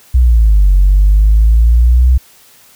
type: exponential two-way sweep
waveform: sine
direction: down then up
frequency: 64.1 to 46.25 to 64.1 Hz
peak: -3 dBFS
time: 0.14-2.18 s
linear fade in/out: 10 ms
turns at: 0.73 s
effects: tanh soft clip ceiling -1 dBFS + white hiss -44 dBFS RMS until 2.75 s